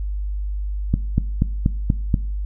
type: click train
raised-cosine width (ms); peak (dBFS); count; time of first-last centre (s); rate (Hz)
5; -4; 6; 0.94-2.142; 4.16
effects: noise-tail reverb RT60 0.5 s tail -19 dB re dry + added 50 Hz sine -22 dBFS peak until 2.45 s